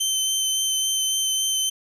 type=tone with vibrato; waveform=20% pulse; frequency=3090 Hz; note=G7; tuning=26 cents flat; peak=-15 dBFS; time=0-1.7 s; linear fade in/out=10 ms; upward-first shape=sine; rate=3.6 Hz; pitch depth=10 cents each way; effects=none